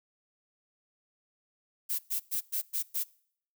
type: noise bursts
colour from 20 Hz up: violet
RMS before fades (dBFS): -31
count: 6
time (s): 1.89-3.04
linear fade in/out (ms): 20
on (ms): 100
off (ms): 110
effects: noise-tail reverb RT60 0.6 s tail -23 dB re dry